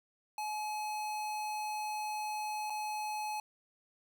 square tone with dropouts, 850 Hz, G#5, 40 cents sharp, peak -36 dBFS, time 0.38-3.4 s, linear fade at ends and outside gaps 2 ms, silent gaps 2.699-2.703 s, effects none

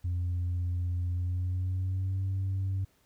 sine tone with pitch glide, 88.4 to 95.85 Hz, F2 to G2, +22 to -38 cents, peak -26 dBFS, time 0.04-2.85 s, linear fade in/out 10 ms, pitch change +140 cents, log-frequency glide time 1.12-2.23 s, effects tanh soft clip ceiling -26 dBFS + pink hiss -68 dBFS RMS until 3.05 s

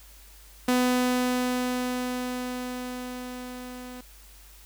sawtooth tone with level ramp, 250 Hz, B3, 21 cents sharp, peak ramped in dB -16 to -35 dBFS, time 0.68-4.01 s, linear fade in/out 5 ms, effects added 50 Hz sine -50 dBFS peak until 4.65 s + white hiss -53 dBFS RMS until 4.65 s

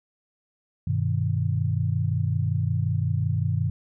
sine chord, G augmented, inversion none, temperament equal, 98 / 123.47 / 155.56 Hz, G2 / B2 / D#3, 0 / 0 / 0 cents, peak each -25 / -26 / -27 dBFS, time 0.87-3.7 s, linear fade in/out 5 ms, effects none

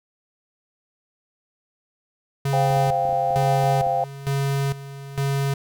square tone with tremolo, 138.59 Hz, C#3, in tune, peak -21 dBFS, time 2.45-5.54 s, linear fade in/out 5 ms, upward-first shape square, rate 1.1 Hz, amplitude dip 80%
sine chord, C suspended fourth, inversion none, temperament equal with one note detuned, 523.3 / 698.5 / 789.9 Hz, C5 / F5 / G5, 0 / 0 / +13 cents, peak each -26 / -22 / -23 dBFS, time 2.53-4.04 s, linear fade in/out 2 ms
clicks, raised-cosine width 3 ms, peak -27 dBFS, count 11, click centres 2.706 / 2.768 / 2.873 / 3.052 / 3.092 / 3.128 / 3.306 / 3.374 / 3.431 / 3.639 / 3.868 s
effects none

